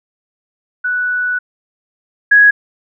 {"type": "tone pair in turn", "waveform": "sine", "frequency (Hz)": [1480, 1665.2], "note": ["F#6", "G#6"], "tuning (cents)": [0, 4], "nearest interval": "major second", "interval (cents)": 204, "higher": "second", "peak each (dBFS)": [-14, -4], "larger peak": "second", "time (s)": [[0.84, 1.39], [2.31, 2.51]], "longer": "first", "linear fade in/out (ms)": 10, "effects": []}